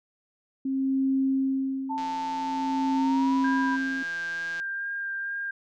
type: tone with tremolo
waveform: sine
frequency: 267.6 Hz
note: C4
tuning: 39 cents sharp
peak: -21 dBFS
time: 0.65-4.03 s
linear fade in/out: 5 ms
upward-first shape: sine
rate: 0.48 Hz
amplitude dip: 85%
type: tone with pitch glide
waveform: sine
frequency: 886 to 983.1 Hz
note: A5 to B5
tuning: +12 to -8 cents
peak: -28 dBFS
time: 1.89-3.77 s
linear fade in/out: 20 ms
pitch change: +180 cents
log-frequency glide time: 2.93-3.35 s
type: click train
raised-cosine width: 0.2 ms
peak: -26 dBFS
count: 441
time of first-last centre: 1.98-4.599 s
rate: 168 Hz
type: tone with vibrato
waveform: sine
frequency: 1600 Hz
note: G6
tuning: 35 cents sharp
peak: -29 dBFS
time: 3.44-5.51 s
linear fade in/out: 5 ms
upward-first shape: sine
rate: 2.2 Hz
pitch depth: 12 cents each way
effects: none

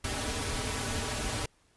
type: noise with comb filter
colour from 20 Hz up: pink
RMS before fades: -33 dBFS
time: 0.04-1.46 s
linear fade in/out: 5 ms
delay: 5.7 ms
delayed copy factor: -0.9
effects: pink hiss -67 dBFS RMS until 1.76 s + resampled to 24000 Hz

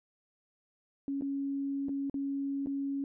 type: tone with dropouts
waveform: sine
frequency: 277.2 Hz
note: C#4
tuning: in tune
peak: -31 dBFS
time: 1.08-3.04 s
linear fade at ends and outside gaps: 1 ms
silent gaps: 1.211-1.221 / 1.885-1.892 / 2.098-2.142 / 2.661-2.67 s
effects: none

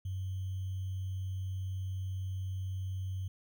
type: tone with sample-and-hold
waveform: sine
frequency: 94.1 Hz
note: F#2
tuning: 30 cents sharp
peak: -34 dBFS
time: 0.05-3.28 s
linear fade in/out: 5 ms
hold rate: 3150 Hz
effects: none

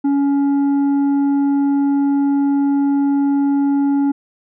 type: tone with tanh clipping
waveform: sine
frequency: 280.6 Hz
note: C#4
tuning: 21 cents sharp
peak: -14 dBFS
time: 0.04-4.12 s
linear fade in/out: 10 ms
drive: 6 dB
effects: none

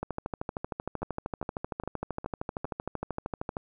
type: two click trains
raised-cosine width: 1 ms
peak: -23 / -18 dBFS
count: 5 / 47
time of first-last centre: 1.02-2.653 / 0.03-3.568 s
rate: 2.45 / 13 Hz
effects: none

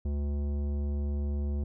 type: tone with tanh clipping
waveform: sine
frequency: 72 Hz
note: D2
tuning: 34 cents flat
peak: -30 dBFS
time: 0.05-1.64 s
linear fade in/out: 5 ms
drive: 14 dB
effects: none

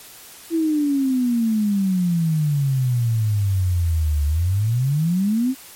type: exponential two-way sweep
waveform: sine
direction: down then up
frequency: 334.8 to 71.8 to 271.5 Hz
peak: -16 dBFS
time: 0.5-5.55 s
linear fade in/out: 50 ms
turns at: 4.25 s
effects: white hiss -42 dBFS RMS until 5.75 s + MP3 64 kbps

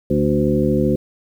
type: harmonic tone with a mistuned harmonic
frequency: 73 Hz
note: D2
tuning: 10 cents flat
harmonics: 1 / 2 / 3 / 4 / 5 / 7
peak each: -26 / -21 / -19 / -22 / -21 / -22 dBFS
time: 0.1-0.96 s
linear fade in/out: 5 ms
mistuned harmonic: 5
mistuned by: +26 cents
effects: 8-bit

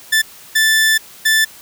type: tone bursts at uneven times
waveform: sawtooth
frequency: 1760 Hz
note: A6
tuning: in tune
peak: -7 dBFS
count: 3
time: 0.12-0.22 / 0.55-0.98 / 1.25-1.45 s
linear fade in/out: 10 ms
effects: white hiss -40 dBFS RMS until 1.61 s

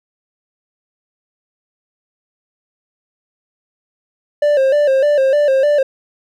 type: tone with vibrato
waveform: triangle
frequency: 560 Hz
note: C#5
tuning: 18 cents sharp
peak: -8 dBFS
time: 4.42-5.83 s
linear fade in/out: 5 ms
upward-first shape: square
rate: 3.3 Hz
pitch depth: 85 cents each way
effects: none

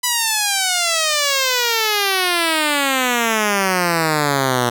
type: exponential sweep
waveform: 5% pulse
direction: down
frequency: 997 to 118.9 Hz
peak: -4 dBFS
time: 0.03-4.7 s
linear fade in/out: 10 ms
effects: none

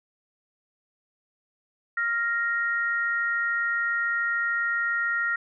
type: tone pair together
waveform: sine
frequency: 1397 / 1870 Hz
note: F6 / A#6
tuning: 0 / +5 cents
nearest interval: perfect fourth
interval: 505 cents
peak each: -26 dBFS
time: 1.97-5.36 s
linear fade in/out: 5 ms
effects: none

